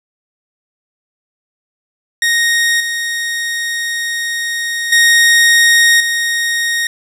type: tone with level steps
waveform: sawtooth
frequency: 1864.7 Hz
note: A#6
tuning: in tune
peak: -7 / -13 / -3 / -10 dBFS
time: 2.22-6.87 s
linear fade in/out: 2 ms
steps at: 2.8 / 4.92 / 6 s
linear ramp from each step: 5 ms
effects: low-pass 12000 Hz 12 dB/octave + 7-bit